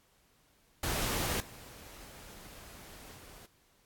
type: noise with level steps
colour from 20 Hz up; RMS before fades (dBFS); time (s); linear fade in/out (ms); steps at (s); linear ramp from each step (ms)
pink; -33 / -51 / -53; 0.83-3.46; 5; 1.4 / 3.16; 5
effects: pink hiss -68 dBFS RMS until 3.85 s + AAC 64 kbps